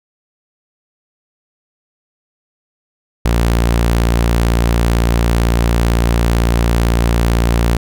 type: tone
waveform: sawtooth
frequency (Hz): 57.9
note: A#1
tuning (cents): -11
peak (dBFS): -7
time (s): 3.25-7.77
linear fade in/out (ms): 5
effects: none